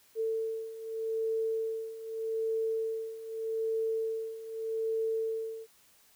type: beating tone pair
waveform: sine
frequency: 446 / 446.82 Hz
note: A4 / A4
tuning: +23 / +27 cents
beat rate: 0.82 Hz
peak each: -36 / -32 dBFS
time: 0.15-5.67 s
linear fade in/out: 50 ms
effects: white hiss -63 dBFS RMS until 6.15 s